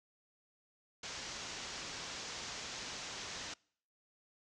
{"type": "low-pass noise", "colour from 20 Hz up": "white", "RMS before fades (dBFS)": -45, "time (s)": [1.03, 3.54], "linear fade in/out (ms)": 5, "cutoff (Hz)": 6800, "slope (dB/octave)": 48, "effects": ["noise-tail reverb RT60 0.6 s tail -26 dB re dry"]}